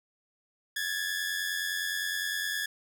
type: tone pair together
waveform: sawtooth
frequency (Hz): 1661.2 / 1750.9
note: G#6 / A6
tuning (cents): 0 / -9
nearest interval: minor second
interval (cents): 91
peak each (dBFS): -29 / -30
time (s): 0.76-2.66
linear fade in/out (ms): 5
effects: none